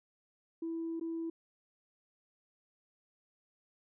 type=tone with dropouts; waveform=sine; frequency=329.6 Hz; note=E4; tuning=in tune; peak=-34 dBFS; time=0.62-1.3 s; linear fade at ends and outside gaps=5 ms; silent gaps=0.998-1.01 s; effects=tanh soft clip ceiling -31 dBFS